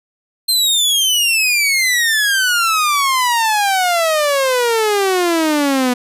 sawtooth exponential sweep, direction down, 4186 to 244.3 Hz, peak -9 dBFS, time 0.48-5.94 s, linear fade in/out 10 ms, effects resampled to 32000 Hz

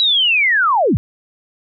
sine linear sweep, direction down, 3951 to 68 Hz, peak -11 dBFS, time 0-0.97 s, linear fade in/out 0 ms, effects none

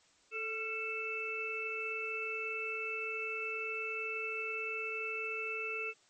harmonic tone with a mistuned harmonic, 440 Hz, A4, in tune, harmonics 1 / 3 / 5 / 6, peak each -42 / -45 / -45 / -37 dBFS, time 0.31-5.94 s, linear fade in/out 50 ms, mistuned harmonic 3, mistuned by +54 cents, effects white hiss -67 dBFS RMS until 6.09 s + MP3 32 kbps

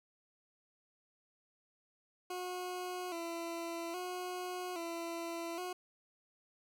20% pulse tone with vibrato, 349.2 Hz, F4, in tune, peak -34 dBFS, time 2.3-5.73 s, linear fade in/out 5 ms, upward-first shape square, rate 0.61 Hz, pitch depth 65 cents each way, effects none

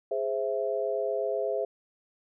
sine chord, Ab augmented, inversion none, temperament equal with one note detuned, 415.3 / 523.3 / 661.2 Hz, Ab4 / C5 / E5, 0 / 0 / +5 cents, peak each -31 dBFS, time 0.11-1.65 s, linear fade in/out 5 ms, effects none

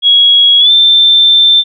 sine tone with pitch glide, 3322 to 3560 Hz, G#7 to A7, 0 to +20 cents, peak -3 dBFS, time 0.02-1.64 s, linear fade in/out 50 ms, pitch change +120 cents, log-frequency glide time 0.59-0.71 s, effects none

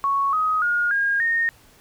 sine tone with pitch steps, 1108.7 / 1258.9 / 1429.5 / 1623.2 / 1843.2 Hz, C#6 / D#6 / F6 / G#6 / A#6, 0 / +20 / +40 / -40 / -20 cents, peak -18 dBFS, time 0.04-1.49 s, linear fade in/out 0 ms, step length 290 ms, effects pink hiss -53 dBFS RMS until 1.8 s

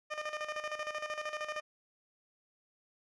15% pulse tone with tremolo, 607 Hz, D#5, 43 cents flat, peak -28 dBFS, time 0.1-1.61 s, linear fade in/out 20 ms, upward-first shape square, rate 13 Hz, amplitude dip 65%, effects low-pass 5000 Hz 12 dB/octave

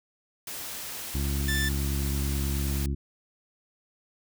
white noise, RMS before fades -37 dBFS, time 0.47-2.86 s, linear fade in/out 2 ms
harmonic tone, 69.3 Hz, C#2, in tune, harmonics 1 / 2 / 3 / 4 / 5, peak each -27 / -33 / -37 / -39 / -41 dBFS, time 1.14-2.95 s, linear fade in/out 10 ms
sawtooth tone, 1766 Hz, A6, 6 cents sharp, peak -24 dBFS, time 1.48-1.69 s, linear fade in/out 5 ms
effects none

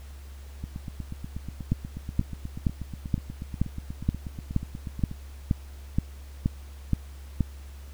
two click trains, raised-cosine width 5 ms, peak -10 / -22 dBFS, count 13 / 38, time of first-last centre 1.72-7.407 / 0.64-5.114 s, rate 2.11 / 8.27 Hz, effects added 69 Hz sine -40 dBFS peak until 7.93 s + pink hiss -54 dBFS RMS until 7.93 s

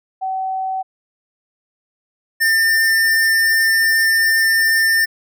sine / square tone pair in turn, 760 / 1798.7 Hz, F#5 / A6, +46 / +38 cents, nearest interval octave + minor third, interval 1492 cents, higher second, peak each -19 / -13 dBFS, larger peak second, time 0.21-0.83 / 2.4-5.06 s, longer second, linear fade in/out 20 ms, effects none

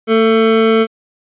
square tone pair together, 224.5 / 445.1 Hz, A3 / A4, +35 / +20 cents, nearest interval octave, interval 1185 cents, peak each -14 / -11 dBFS, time 0.07-0.87 s, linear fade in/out 50 ms, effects resampled to 8000 Hz

